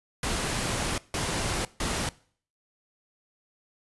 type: noise bursts at uneven times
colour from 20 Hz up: pink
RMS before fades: -29 dBFS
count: 3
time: 0.23-0.98 / 1.14-1.65 / 1.8-2.09 s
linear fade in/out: 2 ms
effects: noise-tail reverb RT60 0.5 s tail -21 dB re dry + resampled to 24000 Hz